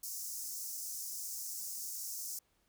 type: high-pass noise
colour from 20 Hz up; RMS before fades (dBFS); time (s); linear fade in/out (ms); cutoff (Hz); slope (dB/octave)
pink; -42; 0.03-2.39; 5; 5400; 48
effects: pink hiss -75 dBFS RMS until 2.68 s